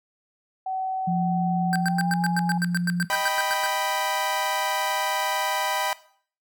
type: tone with pitch glide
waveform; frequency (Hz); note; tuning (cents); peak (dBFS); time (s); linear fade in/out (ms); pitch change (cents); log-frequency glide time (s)
sine; 757 to 830.3; F#5 to G#5; +39 to -1; -26; 0.66-2.58; 5; +160; 1.75-2.25
type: tone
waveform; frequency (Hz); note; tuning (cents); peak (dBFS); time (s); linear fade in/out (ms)
sine; 175.2; F3; +6; -22; 1.07-3.05; 10
type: tone bursts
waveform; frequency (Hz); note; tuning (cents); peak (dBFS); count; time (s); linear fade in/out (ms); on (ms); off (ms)
square; 1565; G6; -3; -24; 16; 1.73-3.662; 0; 27; 100
type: chord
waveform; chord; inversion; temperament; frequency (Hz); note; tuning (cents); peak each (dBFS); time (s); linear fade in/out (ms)
sawtooth; Eb augmented; none; equal; 622.3 / 784 / 987.8; Eb5 / G5 / B5; 0 / 0 / 0; -27 / -24 / -23; 3.1-5.93; 0
effects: noise-tail reverb RT60 0.5 s tail -17 dB re dry